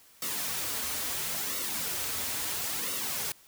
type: noise with flanger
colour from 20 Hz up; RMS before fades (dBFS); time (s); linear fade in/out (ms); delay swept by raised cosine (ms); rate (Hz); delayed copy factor
white; -33; 0.22-3.32; 2; 1.2 to 6; 0.74; -0.65
effects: white hiss -58 dBFS RMS until 3.47 s